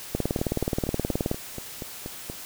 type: two click trains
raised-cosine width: 2 ms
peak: -11 / -20 dBFS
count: 23 / 9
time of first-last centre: 0.15-1.314 / 0.39-2.299 s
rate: 18.9 / 4.19 Hz
effects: white hiss -40 dBFS RMS until 2.45 s